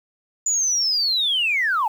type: linear sweep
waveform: sine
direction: down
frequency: 7040 to 814 Hz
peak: -17 dBFS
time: 0.46-1.88 s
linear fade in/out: 5 ms
effects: tanh soft clip ceiling -13 dBFS + 8-bit